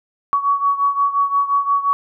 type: beating tone pair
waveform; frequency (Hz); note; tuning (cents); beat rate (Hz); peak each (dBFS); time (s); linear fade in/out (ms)
sine; 1124 / 1129.7; C#6 / C#6; +24 / +32; 5.7; -16 / -20; 0.33-1.93; 0
effects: none